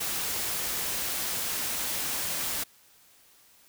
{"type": "noise", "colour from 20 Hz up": "white", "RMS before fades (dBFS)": -31, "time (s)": [0, 2.64], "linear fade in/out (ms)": 10, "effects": ["white hiss -59 dBFS RMS until 3.68 s"]}